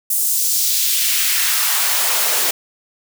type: noise with high-pass filter sweep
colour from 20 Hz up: white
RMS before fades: -17 dBFS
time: 0.1-2.51 s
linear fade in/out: 5 ms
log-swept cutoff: 9400 to 380 Hz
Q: 1.1
effects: none